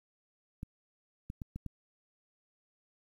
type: clicks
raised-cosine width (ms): 5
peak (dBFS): -27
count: 5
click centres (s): 0.631 / 1.301 / 1.418 / 1.56 / 1.663
effects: 10-bit